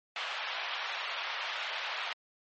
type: band-pass noise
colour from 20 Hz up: white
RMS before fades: -37 dBFS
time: 0.16-2.13 s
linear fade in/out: 2 ms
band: 650 to 3400 Hz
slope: 24 dB/octave
effects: MP3 32 kbps